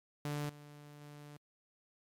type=tone with level steps; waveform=sawtooth; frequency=146.83 Hz; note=D3; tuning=in tune; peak=-32 / -48 / -46 dBFS; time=0.25-1.37 s; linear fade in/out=2 ms; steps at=0.49 / 1.01 s; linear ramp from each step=5 ms; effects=MP3 96 kbps